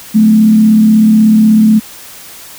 sine tone with frequency modulation, 217.2 Hz, A3, 22 cents flat, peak -3 dBFS, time 0.14-1.8 s, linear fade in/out 20 ms, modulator 36.3 Hz, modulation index 0.37, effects white hiss -32 dBFS RMS until 2.58 s

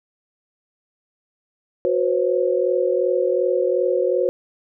sine tone cluster, 366 / 496.3 / 539 Hz, F#4 / B4 / C#5, -19 / +8 / -49 cents, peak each -21 dBFS, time 1.85-4.29 s, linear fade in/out 0 ms, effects none

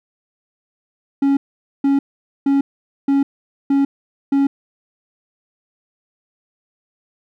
triangle tone bursts, 277.2 Hz, C#4, in tune, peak -10 dBFS, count 6, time 1.22-4.47 s, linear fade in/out 5 ms, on 150 ms, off 470 ms, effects none

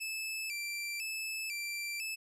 sawtooth tone with vibrato, 2480 Hz, D#7, 6 cents flat, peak -33 dBFS, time 0-2.16 s, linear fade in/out 20 ms, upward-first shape square, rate 1 Hz, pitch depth 92 cents each way, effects resampled to 32000 Hz

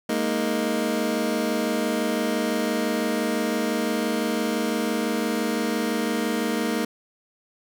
25% pulse chord, Ab suspended second, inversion none, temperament just, 207.7 / 233.6 / 311.5 Hz, Ab3 / Bb3 / Eb4, 0 / +4 / +2 cents, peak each -25 / -22 / -24 dBFS, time 0.09-6.85 s, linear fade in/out 5 ms, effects none

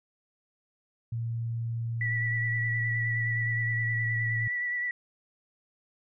sine tone with pitch glide, 115.7 to 114.44 Hz, A#2 to A#2, -13 to -31 cents, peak -29 dBFS, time 1.12-4.48 s, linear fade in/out 5 ms, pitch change -18 cents, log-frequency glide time 3.59-4.17 s
sine tone with vibrato, 1953 Hz, B6, 20 cents flat, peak -28 dBFS, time 2.01-4.91 s, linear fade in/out 2 ms, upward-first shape sine, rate 9.6 Hz, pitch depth 22 cents each way
effects none

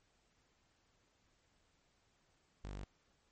sawtooth tone, 49.22 Hz, G1, 8 cents sharp, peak -40 dBFS, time 2.64-2.84 s, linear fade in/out 0 ms, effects pink hiss -75 dBFS RMS until 3.31 s + MP3 32 kbps

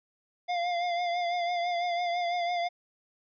square tone with vibrato, 700 Hz, F5, 4 cents sharp, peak -28 dBFS, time 0.48-2.69 s, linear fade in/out 20 ms, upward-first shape triangle, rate 6 Hz, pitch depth 44 cents each way, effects resampled to 11025 Hz

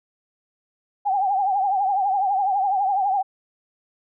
sine tone with vibrato, 784 Hz, G5, in tune, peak -18 dBFS, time 1.05-3.23 s, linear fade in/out 20 ms, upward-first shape triangle, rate 12 Hz, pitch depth 110 cents each way, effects none

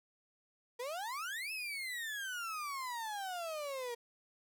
35% pulse exponential two-way sweep, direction up then down, 466.2 to 2637 to 466.2 Hz, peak -37 dBFS, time 0.79-3.95 s, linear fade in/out 10 ms, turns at 1.52 s, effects none

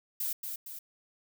violet noise with echo, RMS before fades -33 dBFS, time 0.2-0.33 s, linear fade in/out 5 ms, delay 230 ms, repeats 2, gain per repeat -5 dB, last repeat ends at 0.79 s, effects none

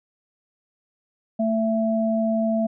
sine tone pair together, 223.1 / 664.9 Hz, A3 / E5, +24 / +15 cents, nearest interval octave + perfect fifth, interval 1891 cents, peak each -21 / -23 dBFS, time 1.39-2.67 s, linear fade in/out 10 ms, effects none

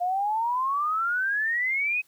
sine exponential sweep, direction up, 698.5 to 2557 Hz, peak -23 dBFS, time 0-2.02 s, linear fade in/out 20 ms, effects white hiss -63 dBFS RMS until 2.07 s + high-pass 80 Hz 12 dB/octave

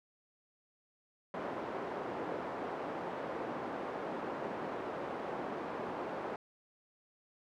pink band-pass noise, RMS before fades -40 dBFS, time 1.34-6.36 s, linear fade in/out 2 ms, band 340 to 1000 Hz, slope 12 dB/octave, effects none

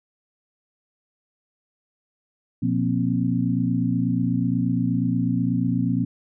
sine tone cluster, 121.4 / 177.2 / 239.3 / 267.6 Hz, B2 / F3 / A#3 / C4, -29 / +25 / +46 / +39 cents, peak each -25 dBFS, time 2.62-6.05 s, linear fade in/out 10 ms, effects none

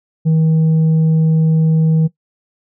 sine tone with tanh clipping, 159.6 Hz, D#3, 44 cents sharp, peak -10 dBFS, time 0.25-2.08 s, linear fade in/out 20 ms, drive 3 dB, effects noise-tail reverb RT60 0.1 s tail -19 dB re dry

